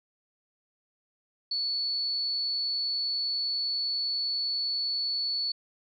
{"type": "tone", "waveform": "sine", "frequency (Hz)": 4435, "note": "C#8", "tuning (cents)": 0, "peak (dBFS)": -27, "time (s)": [1.51, 5.52], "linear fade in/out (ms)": 5, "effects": []}